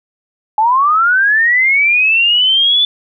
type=linear sweep; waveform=sine; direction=up; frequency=838 to 3495 Hz; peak=-8 dBFS; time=0.58-2.85 s; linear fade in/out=2 ms; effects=none